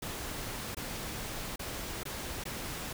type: noise with dropouts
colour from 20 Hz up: pink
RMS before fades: -39 dBFS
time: 0.02-2.93 s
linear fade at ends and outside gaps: 5 ms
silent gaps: 0.748-0.768 / 1.56-1.593 / 2.034-2.053 / 2.439-2.453 s
effects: none